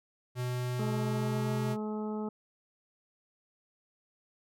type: tone with pitch glide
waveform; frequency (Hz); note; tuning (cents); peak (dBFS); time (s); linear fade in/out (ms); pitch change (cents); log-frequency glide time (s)
square; 124.4 to 127.16; B2 to C3; +13 to -49; -32; 0.35-1.77; 50; +38; 0.78-1.53
type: harmonic tone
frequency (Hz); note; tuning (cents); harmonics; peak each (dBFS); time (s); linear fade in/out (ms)
213.6; G#3; +49; 1 / 2 / 3 / 4 / 5 / 6; -34 / -38 / -48 / -44 / -54 / -49; 0.79-2.29; 5
effects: none